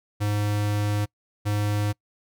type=tone pair in turn; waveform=square; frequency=103.83 / 103.83 Hz; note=G#2 / G#2; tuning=0 / 0 cents; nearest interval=unison; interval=0 cents; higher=neither; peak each=-23 dBFS; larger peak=neither; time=0.2-1.06 / 1.45-1.93 s; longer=first; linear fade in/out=20 ms; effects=noise-tail reverb RT60 0.1 s tail -25 dB re dry